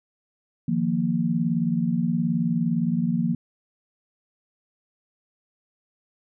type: chord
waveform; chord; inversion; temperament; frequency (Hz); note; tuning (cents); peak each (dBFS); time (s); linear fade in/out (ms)
sine; Eb suspended second; none; equal; 155.56 / 174.61 / 233.1; Eb3 / F3 / Bb3; 0 / 0 / 0; -28 / -24 / -24; 0.68-3.35; 5
effects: none